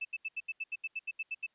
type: tone bursts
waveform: sine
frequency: 2632 Hz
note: E7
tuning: 3 cents flat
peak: -33 dBFS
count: 13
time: 0.01-1.466 s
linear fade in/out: 10 ms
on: 40 ms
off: 78 ms
effects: white hiss -74 dBFS RMS until 1.54 s + resampled to 8000 Hz